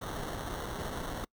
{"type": "noise with sample-and-hold", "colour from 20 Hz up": "pink", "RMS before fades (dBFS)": -38, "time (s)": [0.01, 1.25], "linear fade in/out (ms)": 10, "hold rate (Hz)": 2450, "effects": ["noise-tail reverb RT60 0.1 s tail -25 dB re dry"]}